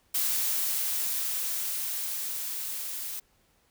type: noise with level ramp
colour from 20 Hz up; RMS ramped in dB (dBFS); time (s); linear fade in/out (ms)
blue; -27 to -36; 0.14-3.2; 10
effects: pink hiss -67 dBFS RMS until 3.7 s